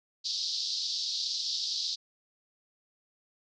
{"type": "band-pass noise", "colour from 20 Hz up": "white", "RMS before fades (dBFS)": -33, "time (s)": [0.24, 1.96], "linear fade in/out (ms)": 20, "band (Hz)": [3800, 5200], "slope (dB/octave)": 48, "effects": []}